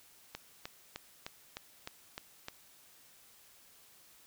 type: click train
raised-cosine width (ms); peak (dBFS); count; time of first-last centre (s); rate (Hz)
0.2; -23; 8; 0.35-2.484; 3.28
effects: white hiss -61 dBFS RMS until 4.26 s